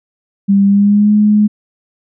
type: tone with pitch glide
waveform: sine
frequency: 198.4 to 210 Hz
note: G3 to G#3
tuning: +21 to +19 cents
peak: -6 dBFS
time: 0.48-1.48 s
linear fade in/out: 20 ms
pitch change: +98 cents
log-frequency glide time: 0.66-1.12 s
effects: none